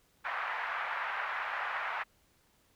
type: band-pass noise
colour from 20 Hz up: white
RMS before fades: -36 dBFS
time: 0.24-2.04 s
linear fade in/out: 20 ms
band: 770 to 1900 Hz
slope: 24 dB/octave
effects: pink hiss -69 dBFS RMS until 2.75 s